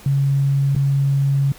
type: tone with dropouts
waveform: sine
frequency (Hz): 138.59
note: C#3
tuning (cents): 0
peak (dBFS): -14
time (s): 0.06-1.52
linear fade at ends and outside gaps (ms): 2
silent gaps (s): 0.751-0.762
effects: pink hiss -43 dBFS RMS until 1.58 s